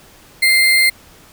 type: tone with sample-and-hold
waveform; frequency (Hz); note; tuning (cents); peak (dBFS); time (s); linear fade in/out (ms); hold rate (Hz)
sine; 2093; C7; 0; -9; 0.42-0.9; 10; 6300
effects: pink hiss -45 dBFS RMS until 1.32 s